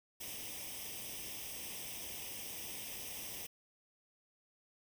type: noise with comb filter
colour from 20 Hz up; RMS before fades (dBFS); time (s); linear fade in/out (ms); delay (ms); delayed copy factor
white; -45; 0.2-3.47; 10; 0.35; +0.75
effects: none